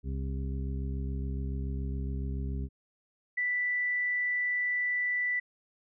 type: harmonic tone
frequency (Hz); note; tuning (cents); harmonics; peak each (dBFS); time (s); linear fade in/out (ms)
67.1; C2; +44; 1 / 2 / 3 / 4 / 6; -32 / -38 / -42 / -44 / -48; 0.03-2.69; 50
type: tone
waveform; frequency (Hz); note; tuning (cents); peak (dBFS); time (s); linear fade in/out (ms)
sine; 1975.5; B6; 0; -27; 3.37-5.4; 10
effects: none